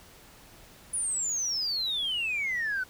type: exponential sweep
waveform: sine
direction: down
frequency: 9956 to 1476 Hz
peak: -26 dBFS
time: 0.93-2.84 s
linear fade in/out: 10 ms
effects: tanh soft clip ceiling -24 dBFS + pink hiss -53 dBFS RMS until 2.89 s